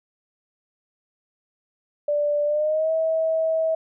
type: tone with pitch glide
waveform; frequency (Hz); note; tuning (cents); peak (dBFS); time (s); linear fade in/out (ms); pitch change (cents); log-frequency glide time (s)
sine; 587.3 to 644.2; D5 to E5; 0 to -40; -19; 2.08-3.75; 5; +160; 2.45-2.92
effects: none